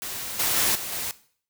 white noise with level steps, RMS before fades -33 / -24 / -22 / -33 / -30 dBFS, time 0.02-1.11 s, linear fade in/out 0 ms, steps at 0.39 / 0.56 / 0.75 / 0.92 s, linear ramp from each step 5 ms, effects noise-tail reverb RT60 0.5 s tail -17 dB re dry

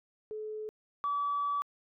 sine tone pair in turn, 430 / 1148 Hz, A4 / D6, -40 / -40 cents, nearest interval octave + perfect fourth, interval 1700 cents, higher second, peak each -36 / -28 dBFS, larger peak second, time 0.31-0.69 / 1.04-1.62 s, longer second, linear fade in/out 0 ms, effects tanh soft clip ceiling -24 dBFS

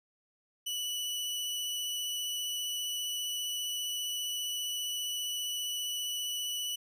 sawtooth tone with vibrato, 2960 Hz, F#7, in tune, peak -30 dBFS, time 0.66-6.76 s, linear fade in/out 10 ms, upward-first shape sine, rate 15 Hz, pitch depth 11 cents each way, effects none

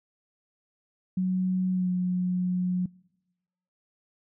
sine tone with pitch glide, 185 to 181.19 Hz, F#3 to F#3, 0 to -36 cents, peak -23 dBFS, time 1.17-2.86 s, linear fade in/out 5 ms, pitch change -36 cents, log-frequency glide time 1.72-1.89 s, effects noise-tail reverb RT60 1.0 s tail -25 dB re dry

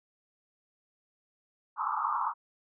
white band-pass noise, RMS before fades -31 dBFS, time 1.76-2.34 s, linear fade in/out 50 ms, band 850 to 1300 Hz, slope 96 dB/octave, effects none

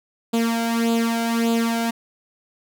sawtooth tone with flanger, 230.5 Hz, A#3, 19 cents flat, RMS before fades -21 dBFS, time 0.33-1.91 s, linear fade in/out 10 ms, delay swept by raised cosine 0.26 to 1.36 ms, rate 1.7 Hz, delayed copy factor +0.7, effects none

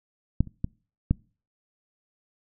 clicks, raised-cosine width 5 ms, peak -8 / -29 / -14 / -8 dBFS, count 4, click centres 0.406 / 0.473 / 0.644 / 1.11 s, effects noise-tail reverb RT60 0.4 s tail -26 dB re dry

